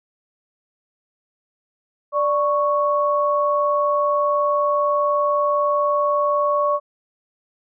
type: tone pair together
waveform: sine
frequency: 587.3 / 1108.7 Hz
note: D5 / C#6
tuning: 0 / 0 cents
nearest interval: major seventh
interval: 1100 cents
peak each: -19 dBFS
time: 2.12-6.8 s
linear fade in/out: 50 ms
effects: none